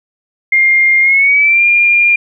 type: tone with pitch glide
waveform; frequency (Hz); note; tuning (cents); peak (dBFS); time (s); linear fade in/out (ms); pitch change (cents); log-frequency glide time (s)
sine; 2117 to 2404; C7 to D7; +20 to +40; -6; 0.52-2.16; 5; +220; 1.01-1.64
effects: none